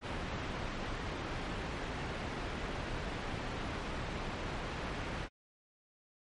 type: low-pass noise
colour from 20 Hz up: pink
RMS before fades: -39 dBFS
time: 0.01-5.29 s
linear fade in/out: 50 ms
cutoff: 2800 Hz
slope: 12 dB/octave
effects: MP3 48 kbps